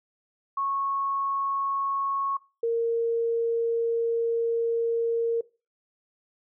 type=tone pair in turn; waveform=sine; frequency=1100 / 462.5 Hz; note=C#6 / A#4; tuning=-14 / -14 cents; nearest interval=octave + minor third; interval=1500 cents; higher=first; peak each=-25 / -22 dBFS; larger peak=second; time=0.57-2.37 / 2.63-5.41 s; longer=second; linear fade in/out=5 ms; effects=noise-tail reverb RT60 0.3 s tail -20 dB re dry